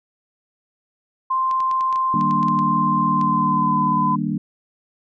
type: tone with pitch glide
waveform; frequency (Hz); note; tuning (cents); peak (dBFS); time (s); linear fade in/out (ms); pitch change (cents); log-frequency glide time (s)
sine; 1046 to 1012.1; C6 to B5; -1 to +42; -17; 1.3-4.16; 10; -57; 3.08-3.82
type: clicks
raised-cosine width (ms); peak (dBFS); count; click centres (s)
0.2; -20; 12; 1.512 / 1.604 / 1.713 / 1.809 / 1.927 / 1.959 / 2.211 / 2.31 / 2.43 / 2.484 / 2.59 / 3.213
type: chord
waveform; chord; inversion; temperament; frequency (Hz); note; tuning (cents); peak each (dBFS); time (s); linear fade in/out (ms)
sine; Eb major seventh; none; equal; 155.56 / 196 / 233.1 / 293.7; Eb3 / G3 / Bb3 / D4; 0 / 0 / 0 / 0; -26 / -24 / -25 / -27; 2.14-4.38; 2
effects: none